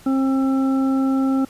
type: harmonic tone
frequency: 267.2 Hz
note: C4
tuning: 36 cents sharp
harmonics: 1 / 2 / 3 / 5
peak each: -16 / -31 / -32 / -32 dBFS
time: 0.06-1.45 s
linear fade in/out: 5 ms
effects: pink hiss -47 dBFS RMS until 1.49 s + resampled to 32000 Hz